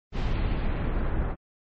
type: noise with low-pass filter sweep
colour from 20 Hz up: brown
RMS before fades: -26 dBFS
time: 0.12-1.36 s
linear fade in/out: 50 ms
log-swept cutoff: 4000 to 1400 Hz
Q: 1.2
effects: MP3 32 kbps